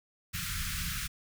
pink band-stop noise, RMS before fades -35 dBFS, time 0.33-1.08 s, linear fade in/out 20 ms, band 190 to 1300 Hz, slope 48 dB/octave, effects none

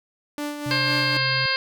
sawtooth tone with tremolo, 293.7 Hz, D4, in tune, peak -22 dBFS, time 0.38-1.17 s, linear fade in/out 0 ms, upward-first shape sine, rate 3.9 Hz, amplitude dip 50%
sine tone, 130.8 Hz, C3, in tune, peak -28 dBFS, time 0.66-1.46 s, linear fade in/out 2 ms
harmonic tone, 531 Hz, C5, 25 cents sharp, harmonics 1 / 2 / 3 / 4 / 5 / 6 / 7 / 8 / 9, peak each -33 / -30 / -26 / -28 / -29 / -32 / -37 / -28 / -27 dBFS, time 0.71-1.56 s, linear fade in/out 0 ms
effects none

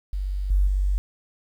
sine tone with level steps, 48.01 Hz, G1, 35 cents flat, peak -24 / -16 / -19 dBFS, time 0.13-0.98 s, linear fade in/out 0 ms, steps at 0.5 / 0.67 s, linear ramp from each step 5 ms, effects 9-bit

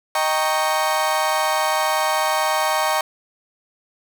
35% pulse chord, Eb dominant seventh, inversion none, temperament equal with one note detuned, 622.3 / 784 / 929.1 / 1108.7 Hz, Eb5 / G5 / Bb5 / Db6, 0 / 0 / -6 / 0 cents, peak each -22 dBFS, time 0.15-3.01 s, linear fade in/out 2 ms, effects none

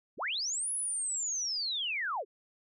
sine linear two-way sweep, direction up then down, 78.6 to 10550 to 340.4 Hz, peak -31 dBFS, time 0.17-2.25 s, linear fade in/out 50 ms, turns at 0.72 s, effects none

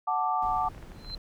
sine chord, D major, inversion first, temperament equal, 740 / 880 / 1174.7 Hz, F#5 / A5 / D6, 0 / 0 / 0 cents, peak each -29 dBFS, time 0.07-0.69 s, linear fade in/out 10 ms
brown noise, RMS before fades -43 dBFS, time 0.42-1.18 s, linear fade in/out 2 ms
clicks, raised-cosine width 0.5 ms, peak -34 dBFS, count 6, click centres 0.748 / 0.78 / 0.827 / 0.919 / 1.047 / 1.1 s
sine tone with exponential growth, 4099 Hz, C8, 36 cents flat, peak -32 dBFS, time 0.92-1.15 s, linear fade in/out 2 ms, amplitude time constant 48 ms
effects none

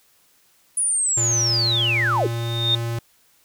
sine linear sweep, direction down, 9956 to 310 Hz, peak -18 dBFS, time 0.77-2.27 s, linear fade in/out 5 ms
square tone, 116.54 Hz, A#2, in tune, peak -24 dBFS, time 1.17-2.99 s, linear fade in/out 5 ms
sine tone with exponential growth, 3658 Hz, A#7, 33 cents flat, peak -14 dBFS, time 2.19-2.75 s, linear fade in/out 2 ms, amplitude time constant 120 ms
effects white hiss -59 dBFS RMS until 3.44 s

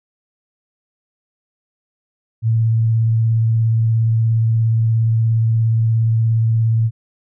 sine tone with vibrato, 113 Hz, A2, 47 cents sharp, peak -12 dBFS, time 2.42-6.91 s, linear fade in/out 50 ms, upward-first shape sine, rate 17 Hz, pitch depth 19 cents each way, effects none

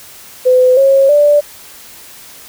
sine tone with pitch steps, 507 / 544 / 586 Hz, B4 / C#5 / D5, +45 / -33 / -4 cents, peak -5 dBFS, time 0.45-1.41 s, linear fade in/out 20 ms, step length 320 ms, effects white hiss -36 dBFS RMS until 2.48 s

